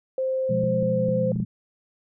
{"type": "tone with pitch glide", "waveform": "sine", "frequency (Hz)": [523.3, 517.6], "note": ["C5", "C5"], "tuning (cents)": [0, -19], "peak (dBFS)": -22, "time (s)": [0.18, 1.32], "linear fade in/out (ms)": 2, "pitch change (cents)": -19, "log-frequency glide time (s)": [0.76, 1.03]}
{"type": "chord", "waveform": "sine", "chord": "F diminished", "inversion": "second", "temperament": "equal", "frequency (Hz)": [123.47, 174.61, 207.7], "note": ["Cb3", "F3", "Ab3"], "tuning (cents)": [0, 0, 0], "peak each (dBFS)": [-28, -27, -28], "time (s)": [0.49, 1.45], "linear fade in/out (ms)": 10}
{"type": "clicks", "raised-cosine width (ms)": 3, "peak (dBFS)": -23, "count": 5, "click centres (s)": [0.638, 0.828, 1.087, 1.36, 1.401]}
{"effects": []}